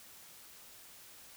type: silence
effects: white hiss -55 dBFS RMS until 1.36 s